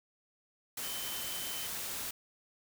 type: tone in noise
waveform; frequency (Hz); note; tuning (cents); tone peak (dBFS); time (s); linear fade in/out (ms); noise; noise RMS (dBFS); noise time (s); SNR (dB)
sine; 3065; G7; -40; -44; 0.83-1.67; 5; white; -39; 0.77-2.11; -8
effects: none